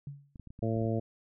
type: tone with exponential decay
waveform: sine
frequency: 141.6 Hz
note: C#3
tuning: 37 cents sharp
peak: -35 dBFS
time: 0.07-0.37 s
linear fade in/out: 2 ms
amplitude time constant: 64 ms
type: clicks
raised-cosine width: 5 ms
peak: -35 dBFS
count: 9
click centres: 0.358 / 0.397 / 0.473 / 0.505 / 0.591 / 0.624 / 0.767 / 0.816 / 0.855 s
type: harmonic tone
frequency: 112.5 Hz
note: A2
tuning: 39 cents sharp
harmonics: 1 / 2 / 3 / 4 / 5 / 6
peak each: -31 / -34 / -36 / -37 / -38 / -39 dBFS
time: 0.62-1 s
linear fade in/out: 10 ms
effects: none